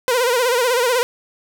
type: tone with vibrato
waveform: sawtooth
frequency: 491.6 Hz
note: B4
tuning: 8 cents flat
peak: -11 dBFS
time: 0.08-1.03 s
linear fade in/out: 0 ms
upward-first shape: sine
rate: 16 Hz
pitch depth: 97 cents each way
effects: none